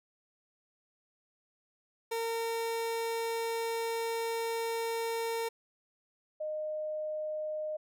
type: tone pair in turn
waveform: 30% pulse / sine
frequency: 457.9 / 614.9 Hz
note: A#4 / D#5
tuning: -31 / -21 cents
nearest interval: perfect fourth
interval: 510 cents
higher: second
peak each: -29 / -33 dBFS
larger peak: first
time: 2.11-5.49 / 6.4-7.77 s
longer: first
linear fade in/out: 10 ms
effects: none

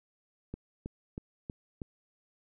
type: click train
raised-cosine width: 3 ms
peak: -25 dBFS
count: 5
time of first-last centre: 0.54-1.818 s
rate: 3.13 Hz
effects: none

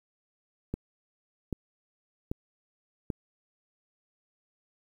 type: click train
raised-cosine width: 3 ms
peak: -18 dBFS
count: 4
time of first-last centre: 0.74-3.102 s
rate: 1.27 Hz
effects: 9-bit

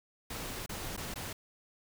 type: noise with dropouts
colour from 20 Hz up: pink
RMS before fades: -40 dBFS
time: 0.3-1.33 s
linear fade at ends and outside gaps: 5 ms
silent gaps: 0.662-0.692 / 0.966-0.975 / 1.141-1.157 s
effects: none

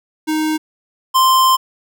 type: tone pair in turn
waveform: square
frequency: 311.1 / 1044 Hz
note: D#4 / C6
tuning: 0 / -4 cents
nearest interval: octave + major sixth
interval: 2096 cents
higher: second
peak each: -16 / -10 dBFS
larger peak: second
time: 0.27-0.58 / 1.14-1.57 s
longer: second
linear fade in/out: 20 ms
effects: none

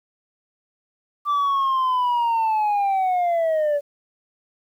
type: linear sweep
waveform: sine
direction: down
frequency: 1174.7 to 569 Hz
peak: -15 dBFS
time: 1.25-3.81 s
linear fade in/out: 50 ms
effects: tanh soft clip ceiling -17 dBFS + 9-bit

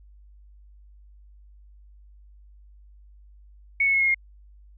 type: tone with pitch steps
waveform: sine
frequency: 2217 / 2197 / 2176 / 2156 / 2137 Hz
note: C#7 / C#7 / C#7 / C#7 / C7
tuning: 0 / -16 / -33 / -49 / +36 cents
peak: -18 dBFS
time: 3.8-4.145 s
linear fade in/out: 5 ms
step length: 69 ms
effects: added 50 Hz sine -48 dBFS peak until 4.77 s

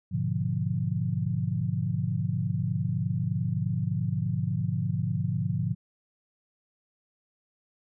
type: chord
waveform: sine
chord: G# diminished seventh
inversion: none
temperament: equal with one note detuned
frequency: 103.83 / 123.47 / 146.83 / 175.22 Hz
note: G#2 / B2 / D3 / F3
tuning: 0 / 0 / 0 / +6 cents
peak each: -31 dBFS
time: 0.11-5.75 s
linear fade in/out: 20 ms
effects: none

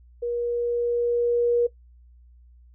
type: tone with level ramp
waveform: sine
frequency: 477.3 Hz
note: A#4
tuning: 41 cents sharp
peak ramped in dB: -24 to -17 dBFS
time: 0.22-1.67 s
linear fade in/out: 10 ms
effects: noise-tail reverb RT60 0.1 s tail -17 dB re dry + added 60 Hz sine -49 dBFS peak until 2.74 s

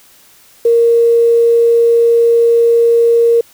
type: tone with quantisation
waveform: sine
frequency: 466.2 Hz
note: A#4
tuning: in tune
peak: -6 dBFS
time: 0.65-3.41 s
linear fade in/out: 5 ms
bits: 6
effects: white hiss -45 dBFS RMS until 3.53 s

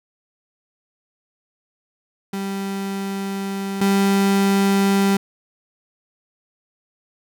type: tone pair in turn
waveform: 35% pulse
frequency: 196 / 196.98 Hz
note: G3 / G3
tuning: 0 / +9 cents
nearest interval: unison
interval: 9 cents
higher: second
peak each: -22 / -13 dBFS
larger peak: second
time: 2.33-3.81 / 3.81-5.17 s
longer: first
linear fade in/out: 5 ms
effects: none

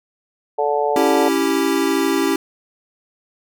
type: harmonic tone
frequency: 145.8 Hz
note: D3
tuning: 12 cents flat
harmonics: 3 / 4 / 5 / 6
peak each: -20 / -22 / -22 / -22 dBFS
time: 0.58-1.29 s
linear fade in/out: 10 ms
type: chord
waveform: square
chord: C# diminished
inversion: none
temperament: equal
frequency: 277.2 / 329.6 / 392 Hz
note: C#4 / E4 / G4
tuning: 0 / 0 / 0 cents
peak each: -21 dBFS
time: 0.96-2.36 s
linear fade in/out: 2 ms
effects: none

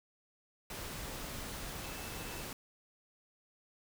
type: tone in noise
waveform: sine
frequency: 2637 Hz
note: E7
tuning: in tune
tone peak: -53 dBFS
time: 1.84-2.42 s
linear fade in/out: 2 ms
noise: pink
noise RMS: -43 dBFS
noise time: 0.7-2.53 s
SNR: -13 dB
effects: none

